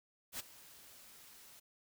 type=noise with ADSR envelope; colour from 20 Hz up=white; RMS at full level=-40 dBFS; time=0.32-1.6 s; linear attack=73 ms; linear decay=18 ms; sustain=-18 dB; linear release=9 ms; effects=none